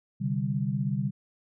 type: chord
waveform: sine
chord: C suspended second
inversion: none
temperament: just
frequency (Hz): 130.81 / 147.16 / 196.22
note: C3 / D3 / G3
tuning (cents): 0 / +4 / +2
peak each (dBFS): -30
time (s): 0.2-1.11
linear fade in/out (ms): 20
effects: none